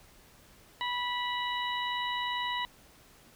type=harmonic tone with a mistuned harmonic; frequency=981 Hz; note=B5; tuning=12 cents flat; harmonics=1 / 2 / 3 / 4; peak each=-33 / -36 / -38 / -39 dBFS; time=0.81-2.65 s; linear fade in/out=0 ms; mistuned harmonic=4; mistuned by=-26 cents; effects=pink hiss -58 dBFS RMS until 3.35 s